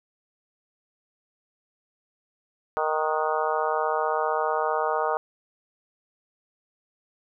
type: harmonic tone with a mistuned harmonic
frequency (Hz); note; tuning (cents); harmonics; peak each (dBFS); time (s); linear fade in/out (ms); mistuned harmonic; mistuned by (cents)
155.5; D#3; -1; 3 / 4 / 5 / 6 / 7 / 8 / 9; -29 / -29 / -29 / -30 / -33 / -30 / -36; 2.77-5.17; 0; 9; +66
effects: none